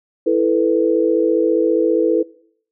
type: chord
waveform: sine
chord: E suspended fourth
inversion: none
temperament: just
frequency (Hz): 329.6 / 439.5 / 494.4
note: E4 / A4 / B4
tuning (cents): 0 / -2 / +2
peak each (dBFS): -17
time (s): 0.26-2.23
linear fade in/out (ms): 10
effects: noise-tail reverb RT60 0.6 s tail -21 dB re dry